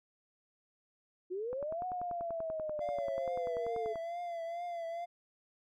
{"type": "linear two-way sweep", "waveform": "sine", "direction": "up then down", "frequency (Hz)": [349.2, 737, 429.2], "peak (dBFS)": -35, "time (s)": [1.3, 3.94], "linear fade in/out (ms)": 20, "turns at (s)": 1.86}
{"type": "click train", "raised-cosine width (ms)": 1, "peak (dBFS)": -31, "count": 26, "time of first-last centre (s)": [1.53, 3.957], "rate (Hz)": 10.3}
{"type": "tone with vibrato", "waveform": "triangle", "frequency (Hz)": 683, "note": "F5", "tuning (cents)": -39, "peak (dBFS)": -35, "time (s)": [2.8, 5.06], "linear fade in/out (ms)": 20, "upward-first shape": "triangle", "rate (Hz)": 2.3, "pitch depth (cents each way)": 61}
{"effects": []}